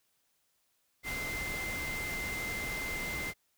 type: tone in noise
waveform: sine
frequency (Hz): 2080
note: C7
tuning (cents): -11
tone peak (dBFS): -36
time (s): 1.03-3.34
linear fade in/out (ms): 50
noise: pink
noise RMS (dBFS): -40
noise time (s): 1.03-3.34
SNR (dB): +1
effects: white hiss -75 dBFS RMS until 3.57 s